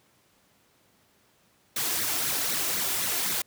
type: noise with flanger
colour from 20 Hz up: white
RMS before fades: -28 dBFS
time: 1.76-3.42 s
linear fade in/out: 5 ms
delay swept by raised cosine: 0.49 to 2.99 ms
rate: 3.9 Hz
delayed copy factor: +0.6
effects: pink hiss -64 dBFS RMS until 3.46 s + high-pass 100 Hz 12 dB/octave